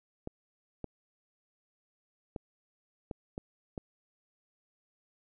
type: clicks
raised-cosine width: 2 ms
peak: -24 dBFS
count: 6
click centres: 0.274 / 0.843 / 2.362 / 3.112 / 3.379 / 3.778 s
effects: none